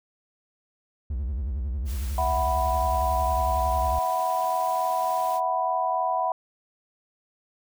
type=tone with vibrato; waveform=triangle; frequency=66.1 Hz; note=C2; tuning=18 cents sharp; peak=-24 dBFS; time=1.1-3.99 s; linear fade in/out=5 ms; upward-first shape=sine; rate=11 Hz; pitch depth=240 cents each way
type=noise; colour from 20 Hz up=white; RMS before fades=-43 dBFS; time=1.85-5.41 s; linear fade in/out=50 ms
type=chord; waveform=sine; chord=E suspended second; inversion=none; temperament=equal with one note detuned; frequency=656.6 / 740 / 987.8 Hz; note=E5 / F#5 / B5; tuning=-7 / 0 / 0 cents; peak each=-29 / -26 / -26 dBFS; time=2.18-6.32 s; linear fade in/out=2 ms
effects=none